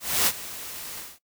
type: noise with ADSR envelope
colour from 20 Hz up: white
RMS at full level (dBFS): -20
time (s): 0-1.19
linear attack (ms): 270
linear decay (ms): 48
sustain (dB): -17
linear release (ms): 200
effects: noise-tail reverb RT60 0.1 s tail -18 dB re dry